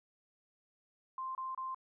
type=tone bursts; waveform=sine; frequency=1046.5 Hz; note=C6; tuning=in tune; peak=-37 dBFS; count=3; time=1.18-1.746 s; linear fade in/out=2 ms; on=170 ms; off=28 ms; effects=none